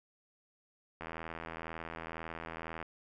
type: click train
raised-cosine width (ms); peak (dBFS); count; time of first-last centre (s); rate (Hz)
0.5; -26; 150; 1.01-2.827; 82
effects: none